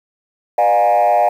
sine tone with frequency modulation, 711 Hz, F5, 31 cents sharp, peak -8 dBFS, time 0.58-1.29 s, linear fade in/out 5 ms, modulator 108 Hz, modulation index 1.2, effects tanh soft clip ceiling -8 dBFS + 7-bit

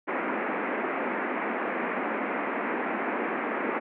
pink band-pass noise, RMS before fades -30 dBFS, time 0.07-3.8 s, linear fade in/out 20 ms, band 220 to 2300 Hz, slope 48 dB/octave, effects none

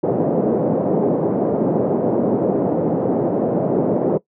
white band-pass noise, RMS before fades -18 dBFS, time 0.03-4.18 s, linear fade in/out 10 ms, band 150 to 560 Hz, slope 24 dB/octave, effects noise-tail reverb RT60 0.1 s tail -19 dB re dry

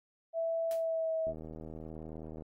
sine tone with pitch glide, 659.3 to 645 Hz, E5 to E5, 0 to -38 cents, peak -30 dBFS, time 0.33-1.34 s, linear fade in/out 50 ms, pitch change -38 cents, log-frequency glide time 0.7-1.13 s
white noise with exponential decay, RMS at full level -45 dBFS, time 0.71-0.87 s, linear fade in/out 1 ms, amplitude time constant 33 ms
click train, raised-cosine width 2 ms, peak -32 dBFS, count 92, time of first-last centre 1.27-2.422 s, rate 79 Hz
effects AAC 48 kbps

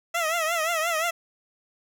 15% pulse tone with vibrato, 657 Hz, E5, 6 cents flat, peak -17 dBFS, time 0.14-1.11 s, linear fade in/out 10 ms, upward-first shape triangle, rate 5.7 Hz, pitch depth 120 cents each way, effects none

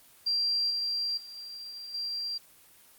sine tone with level steps, 4736 Hz, D8, 14 cents sharp, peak -25 / -28 / -42 / -39 / -31 dBFS, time 0.26-2.38 s, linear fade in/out 10 ms, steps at 0.7 / 1.17 / 1.35 / 1.94 s, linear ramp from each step 5 ms, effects white hiss -57 dBFS RMS until 2.98 s + Opus 24 kbps

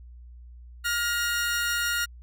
sawtooth tone pair together, 1416 / 1890.1 Hz, F6 / A#6, +23 / +23 cents, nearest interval perfect fourth, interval 500 cents, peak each -22 / -28 dBFS, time 0.84-2.06 s, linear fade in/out 20 ms, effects added 60 Hz sine -43 dBFS peak until 2.22 s

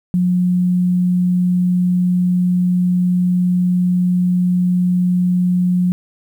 sine tone, 179.7 Hz, F3, 50 cents sharp, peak -12 dBFS, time 0.14-5.92 s, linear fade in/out 0 ms, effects 8-bit

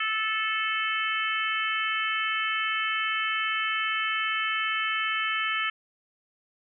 harmonic tone, 437.5 Hz, A4, 10 cents flat, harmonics 3 / 4 / 5 / 6 / 7, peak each -30 / -31 / -32 / -33 / -33 dBFS, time 0-5.7 s, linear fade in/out 5 ms, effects none

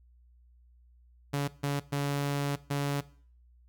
sawtooth tone bursts at uneven times, 142.2 Hz, C#3, 45 cents sharp, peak -24 dBFS, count 4, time 1.33-1.48 / 1.63-1.8 / 1.92-2.56 / 2.7-3.01 s, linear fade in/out 10 ms, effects noise-tail reverb RT60 0.5 s tail -19 dB re dry + added 60 Hz sine -57 dBFS peak until 3.68 s

